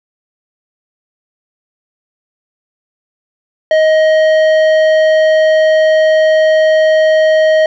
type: tone with tanh clipping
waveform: triangle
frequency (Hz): 628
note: D#5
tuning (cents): +16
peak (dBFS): -8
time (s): 3.71-7.66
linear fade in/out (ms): 2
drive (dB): 15
effects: none